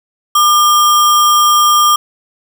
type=tone with sample-and-hold; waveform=sine; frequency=1200 Hz; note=D6; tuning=37 cents sharp; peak=-6 dBFS; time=0.35-1.96 s; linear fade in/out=5 ms; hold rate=4410 Hz; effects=none